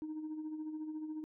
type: tone with tremolo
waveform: sine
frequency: 309.9 Hz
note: D#4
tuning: 7 cents flat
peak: -35 dBFS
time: 0.02-1.24 s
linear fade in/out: 0 ms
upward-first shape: sine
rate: 14 Hz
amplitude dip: 55%
effects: tanh soft clip ceiling -36 dBFS